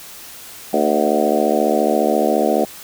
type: harmonic tone with a mistuned harmonic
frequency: 74.5 Hz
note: D2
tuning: 25 cents sharp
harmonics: 3 / 4 / 5 / 6 / 7 / 8 / 9 / 10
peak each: -22 / -22 / -22 / -22 / -22 / -22 / -22 / -22 dBFS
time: 0.73-2.65 s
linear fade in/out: 5 ms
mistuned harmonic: 9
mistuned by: -27 cents
effects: white hiss -37 dBFS RMS until 2.83 s